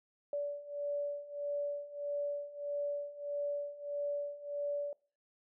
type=beating tone pair; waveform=sine; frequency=576 / 577.6 Hz; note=D5 / D5; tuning=-34 / -29 cents; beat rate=1.6 Hz; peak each=-40 / -37 dBFS; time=0.33-4.93 s; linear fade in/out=2 ms; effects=noise-tail reverb RT60 0.4 s tail -22 dB re dry